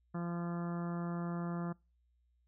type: harmonic tone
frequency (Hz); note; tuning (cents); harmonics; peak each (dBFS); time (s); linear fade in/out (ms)
172; F3; -26; 1 / 2 / 3 / 4 / 5 / 6 / 7 / 8 / 9 / 10; -36 / -45 / -51 / -49 / -55 / -52 / -51 / -53 / -63 / -58; 0.14-1.73; 10
effects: noise-tail reverb RT60 0.3 s tail -26 dB re dry + added 60 Hz sine -70 dBFS peak until 2.47 s